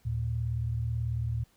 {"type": "tone pair together", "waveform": "sine", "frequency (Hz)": [76.58, 114.9], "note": ["D#2", "A#2"], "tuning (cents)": [-27, -25], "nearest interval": "perfect fifth", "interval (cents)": 702, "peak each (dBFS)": [-34, -29], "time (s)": [0.05, 1.44], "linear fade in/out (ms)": 10, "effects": ["pink hiss -66 dBFS RMS until 1.56 s"]}